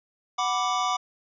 square chord, B minor, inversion second, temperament equal, 740 / 987.8 / 1174.7 Hz, F#5 / B5 / D6, 0 / 0 / 0 cents, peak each -29 / -31 / -27 dBFS, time 0.38-0.97 s, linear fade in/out 10 ms, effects resampled to 16000 Hz

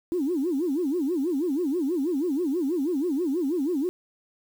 sine tone with vibrato, 311.1 Hz, D#4, in tune, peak -22 dBFS, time 0.12-3.89 s, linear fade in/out 0 ms, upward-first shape sine, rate 6.2 Hz, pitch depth 290 cents each way, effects tanh soft clip ceiling -18 dBFS + 8-bit

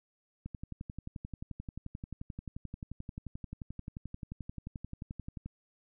click train, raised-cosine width 5 ms, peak -28 dBFS, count 58, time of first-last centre 0.46-5.46 s, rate 11.4 Hz, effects none

